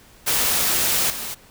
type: noise with level steps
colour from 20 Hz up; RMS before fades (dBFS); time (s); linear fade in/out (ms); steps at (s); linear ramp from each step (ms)
white; -20 / -30; 0.26-1.35; 20; 1.1; 2
effects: pink hiss -50 dBFS RMS until 1.5 s